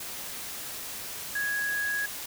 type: tone in noise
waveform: sine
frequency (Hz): 1661.2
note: G#6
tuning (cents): 0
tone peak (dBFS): -27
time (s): 1.35-2.06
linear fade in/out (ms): 5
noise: white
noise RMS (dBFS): -38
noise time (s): 0-2.26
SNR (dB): +8
effects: none